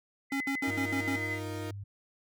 sine tone with tremolo, 2028 Hz, B6, 45 cents sharp, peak -31 dBFS, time 0.3-1.4 s, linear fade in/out 50 ms, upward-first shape triangle, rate 12 Hz, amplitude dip 45%
square tone bursts, 274.4 Hz, C#4, 17 cents flat, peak -31 dBFS, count 6, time 0.32-1.159 s, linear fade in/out 2 ms, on 84 ms, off 67 ms
35% pulse chord, Eb suspended second, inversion none, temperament equal, 311.1 / 349.2 / 466.2 Hz, Eb4 / F4 / Bb4, 0 / 0 / 0 cents, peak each -38 / -42 / -41 dBFS, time 0.63-1.71 s, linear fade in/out 5 ms
sine tone with pitch glide, 99.3 to 100.11 Hz, G2 to G2, +23 to +37 cents, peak -38 dBFS, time 0.67-1.84 s, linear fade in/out 10 ms, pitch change +14 cents, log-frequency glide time 1.11-1.22 s
effects none

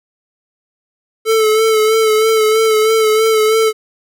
square tone with vibrato, 438.1 Hz, A4, 7 cents flat, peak -10 dBFS, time 1.25-3.73 s, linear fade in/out 50 ms, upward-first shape sine, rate 3.1 Hz, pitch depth 32 cents each way, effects none

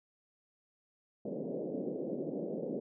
white band-pass noise, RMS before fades -38 dBFS, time 1.25-2.8 s, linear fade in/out 5 ms, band 160 to 560 Hz, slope 48 dB/octave, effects none

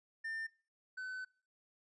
triangle tone pair in turn, 1800 / 1513.6 Hz, A6 / F#6, +39 / +39 cents, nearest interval minor third, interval 300 cents, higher first, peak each -37 / -39 dBFS, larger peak first, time 0.24-0.47 / 0.97-1.25 s, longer second, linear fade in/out 10 ms, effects noise-tail reverb RT60 0.4 s tail -23 dB re dry + resampled to 22050 Hz

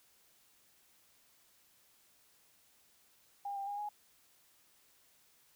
sine tone with pitch steps, 805 / 792 / 814 / 832 Hz, G5 / G5 / G#5 / G#5, +46 / +18 / -35 / +3 cents, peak -37 dBFS, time 3.45-3.89 s, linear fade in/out 5 ms, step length 110 ms, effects white hiss -68 dBFS RMS until 5.55 s

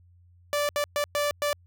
sawtooth tone bursts at uneven times, 584 Hz, D5, 10 cents flat, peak -20 dBFS, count 5, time 0.53-0.69 / 0.76-0.84 / 0.96-1.04 / 1.15-1.31 / 1.42-1.53 s, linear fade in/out 0 ms, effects added 88 Hz sine -54 dBFS peak until 1.66 s

